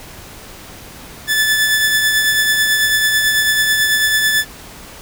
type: tone with tremolo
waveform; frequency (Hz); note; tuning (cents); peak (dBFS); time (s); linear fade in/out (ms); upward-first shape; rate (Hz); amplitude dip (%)
sawtooth; 1742; A6; -18; -7; 1.27-4.45; 50; triangle; 9.1; 40
effects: pink hiss -36 dBFS RMS until 5.01 s